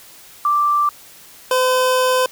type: tone pair in turn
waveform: sine / 25% pulse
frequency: 1174.7 / 510.1 Hz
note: D6 / C5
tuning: 0 / -44 cents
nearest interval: octave + major second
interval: 1444 cents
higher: first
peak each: -13 / -10 dBFS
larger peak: second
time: 0.45-0.89 / 1.51-2.26 s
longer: second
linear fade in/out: 2 ms
effects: white hiss -43 dBFS RMS until 2.31 s